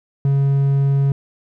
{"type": "tone", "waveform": "triangle", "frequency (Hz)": 138.59, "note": "C#3", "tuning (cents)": 0, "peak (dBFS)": -11, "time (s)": [0.25, 1.12], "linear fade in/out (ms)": 2, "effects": []}